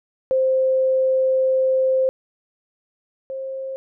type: tone pair in turn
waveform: sine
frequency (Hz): 523.3 / 532.1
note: C5 / C5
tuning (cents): 0 / +29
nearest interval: unison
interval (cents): 29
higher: second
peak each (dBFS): -15 / -26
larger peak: first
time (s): 0.31-2.09 / 3.3-3.76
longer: first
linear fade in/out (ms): 0
effects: none